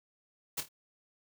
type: noise with echo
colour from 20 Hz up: white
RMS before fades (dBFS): -34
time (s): 0.57-0.61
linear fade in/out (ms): 10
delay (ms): 26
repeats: 3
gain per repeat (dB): -9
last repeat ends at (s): 0.688
effects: none